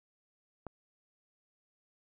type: click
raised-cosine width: 1 ms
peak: -27 dBFS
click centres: 0.667 s
effects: none